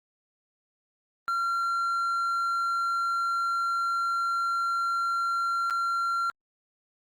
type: tone with dropouts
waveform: triangle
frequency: 1373 Hz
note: F6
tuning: 30 cents flat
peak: -23 dBFS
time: 1.28-6.3 s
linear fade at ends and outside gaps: 0 ms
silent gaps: 5.699-5.707 s
effects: Opus 32 kbps